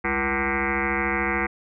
sine tone with frequency modulation, 1174.7 Hz, D6, in tune, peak -21 dBFS, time 0.04-1.47 s, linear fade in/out 10 ms, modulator 139 Hz, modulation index 7.6, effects none

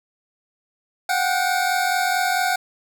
25% pulse tone pair together, 725.5 / 770 Hz, F#5 / G5, -34 / -31 cents, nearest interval minor second, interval 103 cents, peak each -17 / -19 dBFS, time 1.09-2.56 s, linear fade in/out 5 ms, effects none

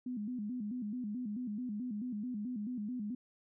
sine tone with vibrato, 228.2 Hz, A#3, 37 cents flat, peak -36 dBFS, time 0.06-3.15 s, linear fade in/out 5 ms, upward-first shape square, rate 4.6 Hz, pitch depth 160 cents each way, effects none

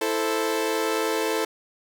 sawtooth chord, A minor, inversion second, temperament equal, 329.6 / 440 / 523.3 Hz, E4 / A4 / C5, 0 / 0 / 0 cents, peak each -25 / -21 / -26 dBFS, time 0.01-1.45 s, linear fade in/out 5 ms, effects none

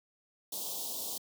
white band-stop noise, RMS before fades -38 dBFS, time 0.52-1.18 s, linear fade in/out 5 ms, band 990 to 3200 Hz, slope 48 dB/octave, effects high-pass 200 Hz 12 dB/octave

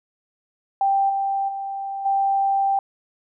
sine tone with level steps, 786 Hz, G5, 4 cents sharp, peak -16 / -20 / -26 / -17 dBFS, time 0.81-2.79 s, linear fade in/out 2 ms, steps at 1.09 / 1.48 / 2.05 s, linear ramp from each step 10 ms, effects none

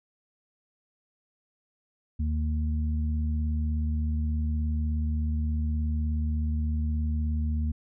harmonic tone, 76.6 Hz, D#2, 27 cents flat, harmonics 1 / 2 / 3, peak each -25 / -42 / -34 dBFS, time 2.19-7.72 s, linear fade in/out 10 ms, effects none

